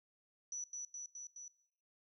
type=tone with echo; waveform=sine; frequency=5920 Hz; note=F#8; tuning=in tune; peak=-40 dBFS; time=0.52-0.64 s; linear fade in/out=2 ms; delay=210 ms; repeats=4; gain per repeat=-2 dB; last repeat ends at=1.48 s; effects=noise-tail reverb RT60 0.7 s tail -21 dB re dry